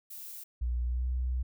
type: noise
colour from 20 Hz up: violet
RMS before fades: -44 dBFS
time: 0.1-0.44 s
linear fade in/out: 10 ms
type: tone with pitch glide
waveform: sine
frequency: 60.4 to 62.75 Hz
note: B1 to B1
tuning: -38 to +28 cents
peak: -28 dBFS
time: 0.61-1.43 s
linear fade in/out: 10 ms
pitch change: +66 cents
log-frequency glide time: 0.85-1.06 s
effects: none